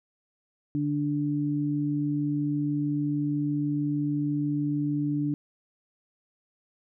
sine tone pair together, 146.3 / 292.6 Hz, D3 / D4, -6 / -6 cents, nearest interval octave, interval 1200 cents, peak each -29 / -26 dBFS, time 0.75-5.34 s, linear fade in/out 0 ms, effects none

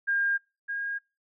sine tone pair in turn, 1610 / 1627.8 Hz, G6 / G#6, +46 / -35 cents, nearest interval unison, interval 19 cents, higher second, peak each -23 / -29 dBFS, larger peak first, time 0.07-0.38 / 0.68-0.99 s, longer neither, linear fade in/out 20 ms, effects noise-tail reverb RT60 0.3 s tail -26 dB re dry

